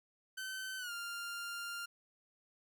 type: tone with pitch glide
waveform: sawtooth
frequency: 1532 to 1396.8 Hz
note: G6 to F6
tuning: -40 to 0 cents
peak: -37 dBFS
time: 0.37-1.86 s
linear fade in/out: 10 ms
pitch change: -160 cents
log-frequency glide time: 0.78-0.92 s
effects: none